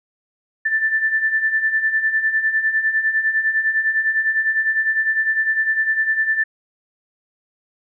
sine beating tone pair, 1760 / 1769.9 Hz, A6 / A6, 0 / +10 cents, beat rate 9.9 Hz, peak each -23 / -17 dBFS, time 0.65-6.44 s, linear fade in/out 10 ms, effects none

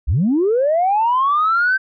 sine linear sweep, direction up, 49 to 1568 Hz, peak -12 dBFS, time 0.07-1.78 s, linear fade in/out 20 ms, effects tanh soft clip ceiling -9 dBFS

